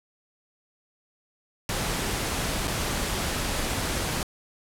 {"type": "noise with dropouts", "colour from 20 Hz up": "pink", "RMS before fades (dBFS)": -28, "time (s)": [1.69, 4.23], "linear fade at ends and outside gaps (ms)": 1, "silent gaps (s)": [2.674, 2.678], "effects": ["low-pass 12000 Hz 12 dB/octave"]}